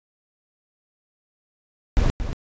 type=noise with echo; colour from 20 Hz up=brown; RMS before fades=-17 dBFS; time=1.97-2.1 s; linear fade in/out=0 ms; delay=230 ms; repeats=1; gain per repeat=-9 dB; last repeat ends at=2.33 s; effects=resampled to 16000 Hz